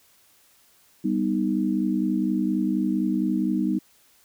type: chord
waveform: sine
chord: G augmented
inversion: none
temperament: equal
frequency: 196 / 246.9 / 311.1 Hz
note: G3 / B3 / D#4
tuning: 0 / 0 / 0 cents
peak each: -25 / -26 / -25 dBFS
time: 1.04-3.79 s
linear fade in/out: 10 ms
effects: white hiss -59 dBFS RMS until 4.24 s